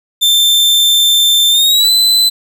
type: tone with pitch glide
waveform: 40% pulse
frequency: 3565 to 4025 Hz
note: A7 to B7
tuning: +22 to +32 cents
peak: -6 dBFS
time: 0.21-2.3 s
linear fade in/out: 20 ms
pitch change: +210 cents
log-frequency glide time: 1.5-1.91 s
effects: none